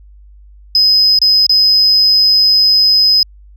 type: tone with dropouts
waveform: sine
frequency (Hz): 5050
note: D#8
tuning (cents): +25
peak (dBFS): -5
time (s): 0.75-3.23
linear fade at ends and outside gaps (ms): 2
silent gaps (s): 1.189-1.216 / 1.466-1.494
effects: tanh soft clip ceiling -3 dBFS + added 50 Hz sine -37 dBFS peak until 3.56 s